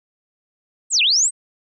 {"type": "linear two-way sweep", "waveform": "sine", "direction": "down then up", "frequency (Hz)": [8490, 2395, 8490], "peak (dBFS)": -13, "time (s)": [0.9, 1.31], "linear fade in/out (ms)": 50, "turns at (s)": 1.02, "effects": []}